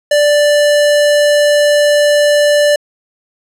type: tone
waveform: square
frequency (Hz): 587.3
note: D5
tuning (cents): 0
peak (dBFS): -8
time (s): 0.11-2.76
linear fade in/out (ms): 5
effects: low-pass 11000 Hz 12 dB/octave